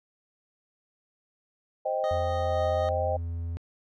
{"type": "chord", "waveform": "sine", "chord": "C minor", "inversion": "none", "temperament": "equal", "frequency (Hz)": [523.3, 622.3, 784], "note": ["C5", "Eb5", "G5"], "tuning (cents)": [0, 0, 0], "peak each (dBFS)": [-30, -29, -31], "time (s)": [1.85, 3.17], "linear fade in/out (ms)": 10}
{"type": "tone with tremolo", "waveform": "25% pulse", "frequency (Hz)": 621, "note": "D#5", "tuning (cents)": -3, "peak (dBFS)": -29, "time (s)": [2.04, 2.89], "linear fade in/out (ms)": 0, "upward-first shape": "sine", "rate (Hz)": 3.9, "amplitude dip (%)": 25}
{"type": "tone with pitch glide", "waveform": "triangle", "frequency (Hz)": [85, 84.22], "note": ["F2", "E2"], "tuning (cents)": [-46, 38], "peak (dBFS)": -28, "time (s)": [2.11, 3.57], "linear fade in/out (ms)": 0, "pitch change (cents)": -16, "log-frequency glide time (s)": [2.48, 2.61]}
{"effects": ["low-pass 4000 Hz 12 dB/octave"]}